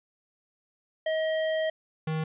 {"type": "tone pair in turn", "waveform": "square", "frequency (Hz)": [634, 157.68], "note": ["D#5", "D#3"], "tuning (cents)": [32, 23], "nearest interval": "2 octaves", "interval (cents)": 2409, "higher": "first", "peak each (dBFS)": [-26, -28], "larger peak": "first", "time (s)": [[1.06, 1.7], [2.07, 2.24]], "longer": "first", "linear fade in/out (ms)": 5, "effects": ["resampled to 8000 Hz", "11-bit"]}